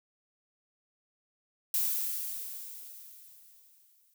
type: noise with exponential decay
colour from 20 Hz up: violet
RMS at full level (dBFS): -28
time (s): 1.74-4.14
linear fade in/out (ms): 2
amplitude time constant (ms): 520
effects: none